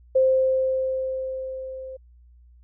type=tone with level ramp; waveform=sine; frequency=523.3 Hz; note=C5; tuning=in tune; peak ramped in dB=-14 to -34 dBFS; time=0.15-1.97 s; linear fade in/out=10 ms; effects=added 60 Hz sine -49 dBFS peak until 2.63 s